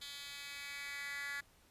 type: tone with high-pass filter sweep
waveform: 10% pulse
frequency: 283.5 Hz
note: C#4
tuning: 39 cents sharp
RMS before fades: -45 dBFS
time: 0.01-1.41 s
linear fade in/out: 10 ms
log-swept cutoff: 3100 to 1800 Hz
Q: 4.5
effects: pink hiss -67 dBFS RMS until 1.7 s + resampled to 32000 Hz